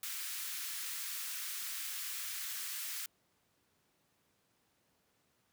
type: high-pass noise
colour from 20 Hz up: white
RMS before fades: -41 dBFS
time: 0.03-3.06 s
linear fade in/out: 2 ms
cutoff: 1300 Hz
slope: 24 dB/octave
effects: pink hiss -75 dBFS RMS until 5.52 s + high-pass 100 Hz 12 dB/octave